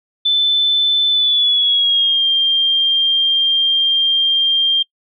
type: tone with pitch glide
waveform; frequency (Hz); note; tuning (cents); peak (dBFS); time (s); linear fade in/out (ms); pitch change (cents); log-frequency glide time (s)
sine; 3520 to 3191; A7 to G7; 0 to +30; -11; 0.25-4.83; 10; -170; 1.1-2.26
effects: noise-tail reverb RT60 0.1 s tail -24 dB re dry